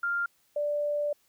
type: tone pair in turn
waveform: sine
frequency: 1396.9 / 587.3 Hz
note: F6 / D5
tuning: 0 / 0 cents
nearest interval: octave + minor third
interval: 1500 cents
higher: first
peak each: -26 dBFS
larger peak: neither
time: 0.03-0.26 / 0.56-1.13 s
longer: second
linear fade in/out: 5 ms
effects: white hiss -68 dBFS RMS until 1.28 s